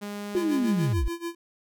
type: tone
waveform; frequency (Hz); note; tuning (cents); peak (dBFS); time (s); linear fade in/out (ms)
sawtooth; 204.9; G#3; -23; -29; 0.01-0.94; 20
type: linear sweep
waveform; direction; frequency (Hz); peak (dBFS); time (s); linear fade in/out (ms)
sine; down; 371.7 to 40.54; -22; 0.35-1.08; 0
type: tone with tremolo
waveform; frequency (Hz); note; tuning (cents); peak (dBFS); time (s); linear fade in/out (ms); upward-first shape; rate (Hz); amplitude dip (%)
square; 339.4; F4; -49; -29; 0.36-1.35; 5; sine; 6.9; 90
effects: none